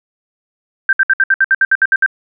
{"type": "tone bursts", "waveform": "sine", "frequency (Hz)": 1568, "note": "G6", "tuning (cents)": 0, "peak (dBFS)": -7, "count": 12, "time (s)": [0.89, 2.062], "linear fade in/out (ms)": 2, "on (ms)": 39, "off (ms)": 64, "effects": []}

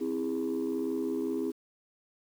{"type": "chord", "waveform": "sine", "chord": "C augmented", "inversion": "none", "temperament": "just", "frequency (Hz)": [261.6, 327, 408.8], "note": ["C4", "E4", "G#4"], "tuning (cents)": [0, -14, -27], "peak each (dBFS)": -32, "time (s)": [0, 1.52], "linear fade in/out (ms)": 20, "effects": ["tanh soft clip ceiling -24 dBFS", "9-bit"]}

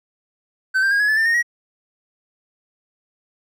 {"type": "tone with pitch steps", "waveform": "triangle", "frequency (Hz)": [1532, 1580.5, 1630.6, 1682.3, 1735.6, 1790.6, 1847.3, 1905.8], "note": ["G6", "G6", "G#6", "G#6", "A6", "A6", "A#6", "A#6"], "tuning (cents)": [-40, 14, -32, 22, -24, 30, -16, 38], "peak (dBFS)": -13, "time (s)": [0.74, 1.428], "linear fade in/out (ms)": 20, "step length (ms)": 86, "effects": []}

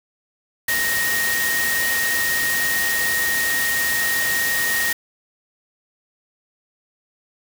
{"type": "tone in noise", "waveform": "sine", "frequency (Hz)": 1864.7, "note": "A#6", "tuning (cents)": 0, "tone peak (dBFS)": -20, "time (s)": [0.68, 4.93], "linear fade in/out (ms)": 5, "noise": "white", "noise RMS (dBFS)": -24, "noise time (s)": [0.68, 4.93], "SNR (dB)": 1, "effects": []}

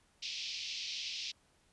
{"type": "band-pass noise", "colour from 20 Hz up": "white", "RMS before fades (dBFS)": -41, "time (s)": [0.22, 1.32], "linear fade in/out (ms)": 10, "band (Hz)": [2400, 5500], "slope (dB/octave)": 48, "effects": ["pink hiss -70 dBFS RMS until 1.72 s", "resampled to 24000 Hz"]}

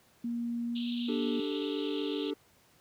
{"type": "tone with pitch glide", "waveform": "sine", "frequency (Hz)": [236.1, 239.3], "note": ["A#3", "A#3"], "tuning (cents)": [22, 46], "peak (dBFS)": -31, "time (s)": [0.24, 1.4], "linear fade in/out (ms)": 5, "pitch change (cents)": 24, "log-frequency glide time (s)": [0.66, 0.89]}
{"type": "band-pass noise", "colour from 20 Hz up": "white", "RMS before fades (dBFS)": -44, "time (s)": [0.75, 2.31], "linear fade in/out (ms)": 10, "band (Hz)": [2700, 3900], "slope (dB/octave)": 96}
{"type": "chord", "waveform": "triangle", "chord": "D suspended fourth", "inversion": "none", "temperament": "equal", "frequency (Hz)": [293.7, 392, 440], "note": ["D4", "G4", "A4"], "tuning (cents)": [0, 0, 0], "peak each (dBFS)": [-32, -35, -35], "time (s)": [1.08, 2.34], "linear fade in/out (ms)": 10}
{"effects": ["pink hiss -64 dBFS RMS until 2.8 s", "high-pass 80 Hz 12 dB/octave"]}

